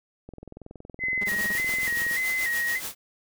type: click train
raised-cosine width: 2 ms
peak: -28 dBFS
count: 40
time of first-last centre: 0.29-2.112 s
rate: 21.4 Hz
type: tone with vibrato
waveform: sine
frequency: 1964 Hz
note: B6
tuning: 10 cents flat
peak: -24 dBFS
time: 0.99-2.81 s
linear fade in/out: 50 ms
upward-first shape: square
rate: 1.7 Hz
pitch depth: 67 cents each way
type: tone bursts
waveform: sawtooth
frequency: 202.1 Hz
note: G#3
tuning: 47 cents flat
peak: -30 dBFS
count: 6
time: 1.21-1.525 s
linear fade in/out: 5 ms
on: 30 ms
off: 27 ms
type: noise with tremolo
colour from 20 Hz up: white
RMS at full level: -33 dBFS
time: 1.25-2.95 s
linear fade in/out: 50 ms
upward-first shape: sine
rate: 7 Hz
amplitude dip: 55%
effects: none